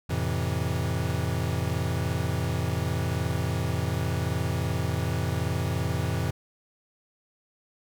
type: chord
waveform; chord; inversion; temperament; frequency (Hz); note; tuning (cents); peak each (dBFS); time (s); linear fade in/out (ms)
square; F major seventh; none; equal; 87.31 / 110 / 130.81 / 164.81; F2 / A2 / C3 / E3; 0 / 0 / 0 / 0; -31 / -32 / -32 / -33; 0.09-6.31; 10
effects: none